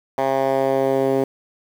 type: tone with band-pass filter sweep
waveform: 10% pulse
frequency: 134.6 Hz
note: C3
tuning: 49 cents sharp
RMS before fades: -19 dBFS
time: 0.18-1.24 s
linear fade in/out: 2 ms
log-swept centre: 790 to 380 Hz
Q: 1.5
effects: 7-bit